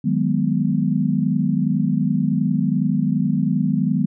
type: chord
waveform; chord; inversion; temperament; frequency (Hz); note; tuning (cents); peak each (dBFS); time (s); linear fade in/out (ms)
sine; G# minor seventh; second; equal; 155.56 / 185 / 207.7 / 246.9; D#3 / F#3 / G#3 / B3; 0 / 0 / 0 / 0; -22; 0.04-4.06; 10
effects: none